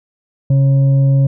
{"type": "tone with frequency modulation", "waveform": "sine", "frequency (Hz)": 136.4, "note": "C#3", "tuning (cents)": -28, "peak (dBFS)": -8, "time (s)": [0.5, 1.27], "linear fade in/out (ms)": 5, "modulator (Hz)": 412, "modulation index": 0.25, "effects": []}